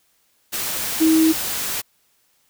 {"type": "tone in noise", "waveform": "sine", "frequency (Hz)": 319.5, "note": "D#4", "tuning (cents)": 46, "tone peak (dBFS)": -12, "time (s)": [1, 1.33], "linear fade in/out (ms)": 20, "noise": "white", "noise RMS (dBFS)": -25, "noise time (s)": [0.52, 1.82], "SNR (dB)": 10, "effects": ["white hiss -63 dBFS RMS until 2.49 s"]}